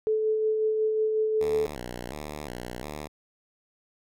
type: tone with tremolo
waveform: sine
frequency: 434.8 Hz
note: A4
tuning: 21 cents flat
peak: -21 dBFS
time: 0.07-1.66 s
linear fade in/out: 0 ms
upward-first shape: sine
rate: 5.5 Hz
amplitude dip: 30%
type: tone with vibrato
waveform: 5% pulse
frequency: 67.5 Hz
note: C#2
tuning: 45 cents flat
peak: -24 dBFS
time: 1.4-3.08 s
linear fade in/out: 20 ms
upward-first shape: square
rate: 1.4 Hz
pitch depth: 180 cents each way
effects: none